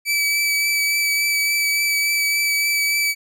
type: tone with vibrato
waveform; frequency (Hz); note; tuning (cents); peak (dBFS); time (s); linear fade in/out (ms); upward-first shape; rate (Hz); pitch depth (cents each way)
sawtooth; 2301; D7; -36; -14; 0.05-3.15; 50; triangle; 3.5; 15
effects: none